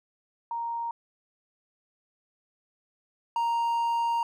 sine / triangle tone pair in turn, 932.3 / 932.3 Hz, A#5 / A#5, 0 / 0 cents, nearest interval unison, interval 0 cents, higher neither, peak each -29 / -22 dBFS, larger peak second, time 0.51-0.91 / 3.36-4.23 s, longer second, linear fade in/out 2 ms, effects none

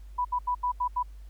sine tone bursts at uneven times, 987.8 Hz, B5, in tune, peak -24 dBFS, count 6, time 0.18-0.25 / 0.32-0.39 / 0.47-0.55 / 0.63-0.72 / 0.8-0.88 / 0.96-1.03 s, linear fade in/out 10 ms, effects added 50 Hz sine -42 dBFS peak until 1.29 s + pink hiss -65 dBFS RMS until 1.29 s

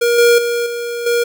square tone with level steps, 474.2 Hz, A#4, 30 cents sharp, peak -12 / -8 / -16 / -21 / -13 dBFS, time 0.01-1.24 s, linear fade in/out 10 ms, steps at 0.18 / 0.38 / 0.66 / 1.06 s, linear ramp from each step 5 ms, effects none

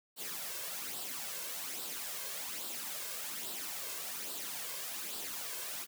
white noise with flanger, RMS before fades -41 dBFS, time 0.16-5.87 s, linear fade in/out 50 ms, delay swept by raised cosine 0.23 to 1.93 ms, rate 1.2 Hz, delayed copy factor +0.55, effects high-pass 200 Hz 12 dB/octave

